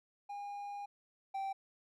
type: tone pair in turn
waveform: triangle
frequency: 812 / 779.6 Hz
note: G#5 / G5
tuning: -39 / -10 cents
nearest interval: minor second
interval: 71 cents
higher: first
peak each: -39 / -34 dBFS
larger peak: second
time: 0.29-0.86 / 1.34-1.53 s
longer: first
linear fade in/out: 10 ms
effects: none